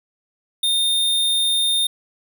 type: tone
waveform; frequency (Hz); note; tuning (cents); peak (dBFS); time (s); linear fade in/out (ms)
square; 3641; A#7; -41; -17; 0.63-1.87; 5
effects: none